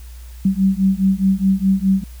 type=beating tone pair; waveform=sine; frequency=189.9 / 194.7 Hz; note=F#3 / G3; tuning=+45 / -12 cents; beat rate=4.8 Hz; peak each=-16 dBFS; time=0.45-2.04 s; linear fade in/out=5 ms; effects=added 60 Hz sine -33 dBFS peak until 2.2 s + white hiss -48 dBFS RMS until 2.2 s